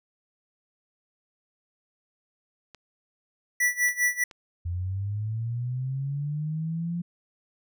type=clicks; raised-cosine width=0.2 ms; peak=-28 dBFS; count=3; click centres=2.747 / 3.887 / 4.312 s
type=tone with tremolo; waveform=square; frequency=1960 Hz; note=B6; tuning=14 cents flat; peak=-20 dBFS; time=3.6-4.24 s; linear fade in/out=5 ms; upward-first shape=sine; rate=5 Hz; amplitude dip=90%
type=linear sweep; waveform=sine; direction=up; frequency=84.9 to 174.61 Hz; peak=-27 dBFS; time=4.65-7.02 s; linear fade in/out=10 ms
effects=none